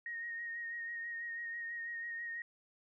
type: tone with vibrato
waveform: sine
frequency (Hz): 1864.7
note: A#6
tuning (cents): 0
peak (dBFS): -39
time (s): 0.06-2.42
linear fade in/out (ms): 2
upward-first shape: sine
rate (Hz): 6.1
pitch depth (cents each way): 24
effects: none